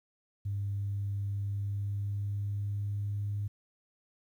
sine tone with pitch glide, 100.3 to 102.23 Hz, G2 to G#2, +40 to -27 cents, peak -30 dBFS, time 0.45-3.48 s, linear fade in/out 10 ms, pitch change +33 cents, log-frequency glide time 1.23-3.31 s, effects tanh soft clip ceiling -26 dBFS + 11-bit

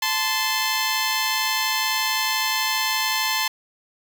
10% pulse tone pair together, 873.6 / 1038 Hz, A5 / C6, -13 / -14 cents, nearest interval minor third, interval 299 cents, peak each -15 dBFS, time 0.02-3.48 s, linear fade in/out 5 ms, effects none

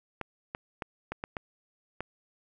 clicks, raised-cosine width 0.5 ms, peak -19 dBFS, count 7, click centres 0.213 / 0.549 / 0.822 / 1.12 / 1.239 / 1.368 / 2.006 s, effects none

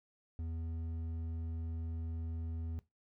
triangle tone with hard clipping, 82 Hz, E2, 9 cents flat, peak -39 dBFS, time 0.39-2.79 s, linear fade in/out 0 ms, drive 10 dB, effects noise-tail reverb RT60 0.2 s tail -19 dB re dry

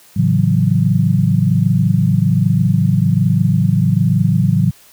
sine chord, F# minor seventh, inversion first, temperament equal with one note detuned, 110 / 138.59 / 163.77 / 185 Hz, A2 / C#3 / E3 / F#3, 0 / 0 / -11 / 0 cents, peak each -16 dBFS, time 0.16-4.71 s, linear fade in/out 10 ms, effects white hiss -46 dBFS RMS until 4.92 s

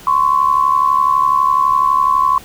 sine tone pair together, 1036.7 / 1108.7 Hz, C6 / C#6, -16 / 0 cents, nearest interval minor second, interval 116 cents, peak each -13 dBFS, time 0.07-2.38 s, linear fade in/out 2 ms, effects pink hiss -38 dBFS RMS until 2.44 s

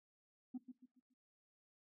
sine tone with echo, 252.9 Hz, B3, 41 cents sharp, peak -39 dBFS, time 0.54-0.58 s, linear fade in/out 10 ms, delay 140 ms, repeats 4, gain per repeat -9 dB, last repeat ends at 1.14 s, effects noise-tail reverb RT60 0.3 s tail -17 dB re dry + tanh soft clip ceiling -39 dBFS

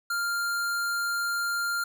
square tone, 1396.9 Hz, F6, in tune, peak -27 dBFS, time 0.1-1.84 s, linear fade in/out 5 ms, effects none

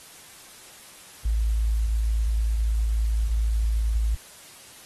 sine tone, 55 Hz, A1, in tune, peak -20 dBFS, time 1.25-4.15 s, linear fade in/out 5 ms, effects white hiss -47 dBFS RMS until 4.85 s + AAC 32 kbps

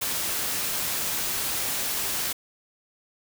white noise, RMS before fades -28 dBFS, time 0.01-2.33 s, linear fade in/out 10 ms, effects none

